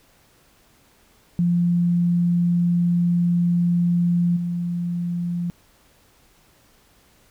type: tone with level steps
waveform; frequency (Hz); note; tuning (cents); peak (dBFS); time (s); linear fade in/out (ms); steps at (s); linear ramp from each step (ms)
sine; 173.7; F3; -9; -16 / -22; 1.39-5.5; 0; 4.36; 10
effects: pink hiss -57 dBFS RMS until 7.3 s